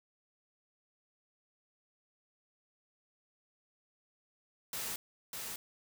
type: noise with echo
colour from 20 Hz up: white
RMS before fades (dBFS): -39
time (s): 4.73-4.96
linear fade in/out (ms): 2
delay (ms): 600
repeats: 1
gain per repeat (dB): -3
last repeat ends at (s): 5.56
effects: none